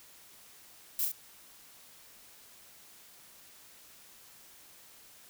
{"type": "noise with echo", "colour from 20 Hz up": "violet", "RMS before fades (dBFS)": -31, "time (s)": [0.99, 1.05], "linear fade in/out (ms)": 2, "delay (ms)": 34, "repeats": 2, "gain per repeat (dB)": -3, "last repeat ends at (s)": 1.118, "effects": ["white hiss -56 dBFS RMS until 5.29 s"]}